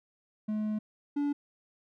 triangle tone pair in turn, 213.6 / 288.1 Hz, G#3 / D4, +49 / -33 cents, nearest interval perfect fourth, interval 518 cents, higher second, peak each -27 / -25 dBFS, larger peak second, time 0.48-0.79 / 1.16-1.33 s, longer first, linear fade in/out 10 ms, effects none

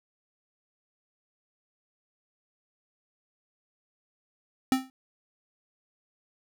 square tone with exponential decay, 261.7 Hz, C4, in tune, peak -18 dBFS, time 4.72-4.9 s, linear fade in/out 1 ms, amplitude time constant 39 ms, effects none

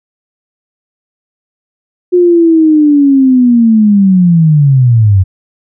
sine linear sweep, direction down, 361.2 to 91.1 Hz, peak -3 dBFS, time 2.12-5.24 s, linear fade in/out 20 ms, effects none

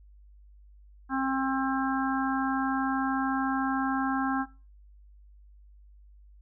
harmonic tone, 266.6 Hz, C4, 33 cents sharp, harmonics 1 / 3 / 4 / 5 / 6, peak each -28 / -33 / -34 / -35 / -36 dBFS, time 1.09-4.46 s, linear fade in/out 50 ms, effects noise-tail reverb RT60 0.3 s tail -17 dB re dry + added 50 Hz sine -51 dBFS peak until 6.41 s

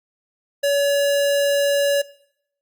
square tone, 567 Hz, C#5, 39 cents sharp, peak -17 dBFS, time 0.63-2.02 s, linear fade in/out 10 ms, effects noise-tail reverb RT60 0.7 s tail -20 dB re dry + Opus 48 kbps

